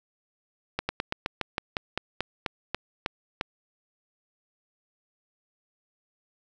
slowing click train, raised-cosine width 0.3 ms, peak -11 dBFS, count 14, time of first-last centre 0.79-3.411 s, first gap 100 ms, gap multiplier 1.11, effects none

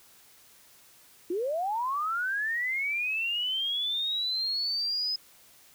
sine linear sweep, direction up, 329.6 to 5080 Hz, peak -27 dBFS, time 1.3-5.16 s, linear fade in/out 5 ms, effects white hiss -57 dBFS RMS until 5.74 s

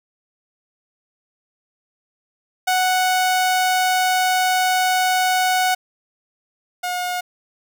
sawtooth tone pair in turn, 740 / 719.8 Hz, F#5 / F#5, 0 / -48 cents, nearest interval unison, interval 48 cents, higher first, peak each -12 / -18 dBFS, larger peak first, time 2.67-5.75 / 6.83-7.21 s, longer first, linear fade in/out 10 ms, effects none

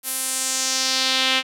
sawtooth tone with band-pass filter sweep, 261.6 Hz, C4, in tune, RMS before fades -22 dBFS, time 0.03-1.43 s, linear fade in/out 50 ms, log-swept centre 12000 to 2900 Hz, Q 2.1, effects none

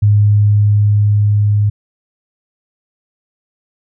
sine tone with level ramp, 103.83 Hz, G#2, in tune, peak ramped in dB -6 to -9 dBFS, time 0.02-1.7 s, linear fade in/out 10 ms, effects none

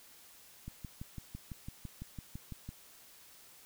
click train, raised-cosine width 5 ms, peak -30 dBFS, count 13, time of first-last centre 0.68-2.69 s, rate 5.97 Hz, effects white hiss -58 dBFS RMS until 3.65 s

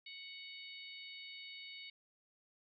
harmonic tone with a mistuned harmonic, 740 Hz, F#5, in tune, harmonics 3 / 4 / 5 / 6, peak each -52 / -55 / -53 / -56 dBFS, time 0.06-1.9 s, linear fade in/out 5 ms, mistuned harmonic 5, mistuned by +18 cents, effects none

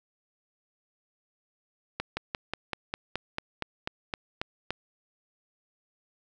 slowing click train, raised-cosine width 0.3 ms, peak -14 dBFS, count 13, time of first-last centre 2-4.706 s, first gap 170 ms, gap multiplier 1.05, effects none

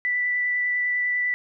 sine tone with vibrato, 1975.5 Hz, B6, in tune, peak -21 dBFS, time 0.05-1.34 s, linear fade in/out 0 ms, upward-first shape sine, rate 10 Hz, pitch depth 9 cents each way, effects none

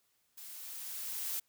blue noise with level ramp, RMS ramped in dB -49 to -36 dBFS, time 0.37-1.4 s, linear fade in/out 10 ms, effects white hiss -75 dBFS RMS until 1.48 s

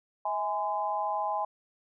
sine tone cluster, 643 / 829 / 1023 Hz, E5 / G#5 / C6, -43 / -3 / -39 cents, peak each -35 / -30 / -33 dBFS, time 0.25-1.45 s, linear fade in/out 5 ms, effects none

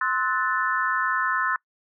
sine chord, F# half-diminished seventh, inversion second, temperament equal with one note detuned, 1046.5 / 1295.9 / 1480 / 1760 Hz, C6 / E6 / F#6 / A6, 0 / -30 / 0 / 0 cents, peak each -27 dBFS, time 0.01-1.56 s, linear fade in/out 2 ms, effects noise-tail reverb RT60 0.1 s tail -24 dB re dry

